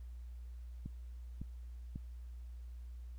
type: clicks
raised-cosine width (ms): 5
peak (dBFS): -30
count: 3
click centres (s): 0.86 / 1.416 / 1.959
effects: added 60 Hz sine -45 dBFS peak until 3.18 s + pink hiss -73 dBFS RMS until 3.18 s